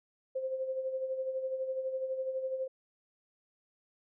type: tone with tremolo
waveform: sine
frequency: 524 Hz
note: C5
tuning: 2 cents sharp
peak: -30 dBFS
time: 0.35-2.68 s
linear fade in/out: 10 ms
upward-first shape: sine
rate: 12 Hz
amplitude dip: 55%
effects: none